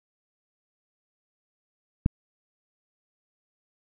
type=click; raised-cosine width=5 ms; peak=-8 dBFS; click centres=2.061 s; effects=none